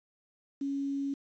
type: tone with quantisation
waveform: sine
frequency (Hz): 277.9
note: C#4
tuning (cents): +4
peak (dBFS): -30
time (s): 0.61-1.14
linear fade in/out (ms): 5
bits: 9
effects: resampled to 16000 Hz